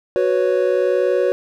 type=chord; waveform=triangle; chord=F# suspended fourth; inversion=none; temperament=equal; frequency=370 / 493.9 / 554.4 Hz; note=F#4 / B4 / C#5; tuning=0 / 0 / 0 cents; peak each=-17 dBFS; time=0.16-1.32 s; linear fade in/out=0 ms; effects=none

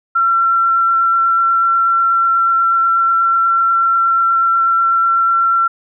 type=tone with vibrato; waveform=sine; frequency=1356 Hz; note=E6; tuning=49 cents sharp; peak=-10 dBFS; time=0.15-5.68 s; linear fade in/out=10 ms; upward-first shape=sine; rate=8.2 Hz; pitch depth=9 cents each way; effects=none

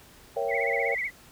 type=chord; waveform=sine; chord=A# diminished seventh; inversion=none; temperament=equal with one note detuned; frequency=466.2 / 554.4 / 672.7 / 784 Hz; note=A#4 / C#5 / E5 / G5; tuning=0 / 0 / +35 / 0 cents; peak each=-30 / -30 / -34 / -33 dBFS; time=0.36-0.95 s; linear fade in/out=10 ms
type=tone with vibrato; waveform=sine; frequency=2093 Hz; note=C7; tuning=in tune; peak=-27 dBFS; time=0.48-1.11 s; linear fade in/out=50 ms; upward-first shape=sine; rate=16 Hz; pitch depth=120 cents each way
effects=pink hiss -53 dBFS RMS until 1.31 s

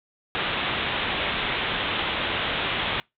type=low-pass noise; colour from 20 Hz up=white; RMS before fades=-27 dBFS; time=0.35-3 s; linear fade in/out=0 ms; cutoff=3700 Hz; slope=96 dB/octave; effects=noise-tail reverb RT60 0.2 s tail -25 dB re dry

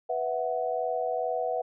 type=chord; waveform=sine; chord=B suspended fourth; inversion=none; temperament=just; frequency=493.9 / 658.5 / 740.8 Hz; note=B4 / E5 / F#5; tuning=0 / -2 / +2 cents; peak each=-31 dBFS; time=0.09-1.62 s; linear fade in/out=10 ms; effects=none

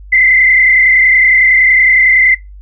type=tone with frequency modulation; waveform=sine; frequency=2051 Hz; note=C7; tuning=35 cents flat; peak=-5 dBFS; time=0.12-2.35 s; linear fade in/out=10 ms; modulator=30.8 Hz; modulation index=2.1; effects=noise-tail reverb RT60 0.2 s tail -21 dB re dry + added 49 Hz sine -30 dBFS peak until 2.61 s

